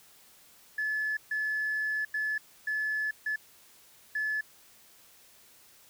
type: tone bursts at uneven times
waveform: sine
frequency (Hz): 1723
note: A6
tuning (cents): -37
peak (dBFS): -27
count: 6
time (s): 0.78-1.17 / 1.31-2.05 / 2.14-2.38 / 2.67-3.11 / 3.26-3.36 / 4.15-4.41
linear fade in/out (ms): 5
effects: tanh soft clip ceiling -24 dBFS + white hiss -58 dBFS RMS until 5.89 s